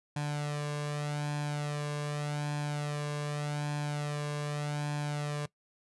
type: tone with flanger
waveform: sawtooth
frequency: 147.3 Hz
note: D3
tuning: 6 cents sharp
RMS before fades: -34 dBFS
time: 0.16-5.46 s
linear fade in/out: 5 ms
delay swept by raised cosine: 1.2 to 1.83 ms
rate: 0.84 Hz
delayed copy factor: +0.65
effects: noise-tail reverb RT60 0.1 s tail -20 dB re dry + resampled to 24000 Hz